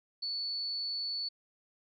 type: tone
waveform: sine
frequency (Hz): 4450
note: C#8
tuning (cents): +6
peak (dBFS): -33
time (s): 0.22-1.29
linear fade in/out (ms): 10
effects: none